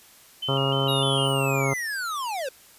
sine tone with vibrato, 2960 Hz, F#7, in tune, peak -27 dBFS, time 0.42-1.28 s, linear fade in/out 10 ms, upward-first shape square, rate 3.3 Hz, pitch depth 58 cents each way
harmonic tone, 136.3 Hz, C#3, 29 cents flat, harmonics 1 / 2 / 3 / 4 / 5 / 6 / 7 / 8 / 9 / 10, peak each -25 / -32 / -29 / -30 / -34 / -37 / -34 / -37 / -34 / -37 dBFS, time 0.48-1.74 s, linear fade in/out 10 ms
square linear sweep, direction down, 3831 to 493.9 Hz, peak -28 dBFS, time 0.88-2.49 s, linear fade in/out 5 ms
effects white hiss -52 dBFS RMS until 2.78 s + resampled to 32000 Hz

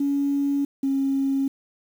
sine tone pair in turn, 281.5 / 272.4 Hz, C#4 / C#4, +27 / -30 cents, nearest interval minor second, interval 57 cents, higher first, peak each -19 dBFS, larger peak neither, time 0-0.65 / 0.83-1.48 s, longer neither, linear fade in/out 5 ms, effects tanh soft clip ceiling -15 dBFS + 8-bit

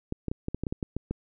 clicks, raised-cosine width 3 ms, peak -17 dBFS, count 11, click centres 0.124 / 0.283 / 0.315 / 0.484 / 0.546 / 0.636 / 0.668 / 0.725 / 0.828 / 0.966 / 1.11 s, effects none

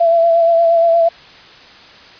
sine tone with vibrato, 671 Hz, E5, 31 cents sharp, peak -8 dBFS, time 0-1.09 s, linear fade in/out 10 ms, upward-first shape sine, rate 8.5 Hz, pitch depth 26 cents each way, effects white hiss -40 dBFS RMS until 2.19 s + resampled to 11025 Hz

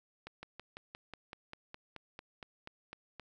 slowing click train, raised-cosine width 0.3 ms, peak -29 dBFS, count 15, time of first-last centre 0.27-3.197 s, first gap 160 ms, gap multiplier 1.04, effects none

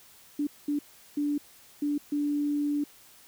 sine tone bursts at uneven times, 291.6 Hz, D4, 12 cents flat, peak -25 dBFS, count 5, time 0.39-0.47 / 0.68-0.79 / 1.17-1.38 / 1.82-1.98 / 2.12-2.84 s, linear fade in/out 5 ms, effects white hiss -55 dBFS RMS until 3.27 s

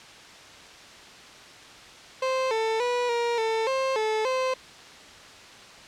30% pulse tone with pitch steps, 522 / 445 / 488.6 / 472.4 / 446.5 / 530 / 434.9 / 518 Hz, C5 / A4 / B4 / A#4 / A4 / C5 / A4 / C5, -4 / +20 / -19 / +23 / +25 / +22 / -20 / -17 cents, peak -21 dBFS, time 2.22-4.54 s, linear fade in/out 5 ms, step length 290 ms, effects white hiss -46 dBFS RMS until 5.87 s + low-pass 5000 Hz 12 dB/octave

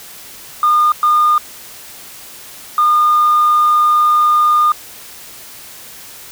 sine tone bursts at uneven times, 1216 Hz, D#6, 40 cents flat, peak -7 dBFS, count 3, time 0.63-0.92 / 1.03-1.38 / 2.78-4.72 s, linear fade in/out 2 ms, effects tanh soft clip ceiling -5 dBFS + white hiss -35 dBFS RMS until 6.31 s

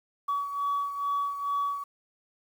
sine beating tone pair, 1134 / 1136.3 Hz, C#6 / C#6, +39 / +43 cents, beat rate 2.3 Hz, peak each -27 / -33 dBFS, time 0.28-1.84 s, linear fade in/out 10 ms, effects tanh soft clip ceiling -22 dBFS + 9-bit

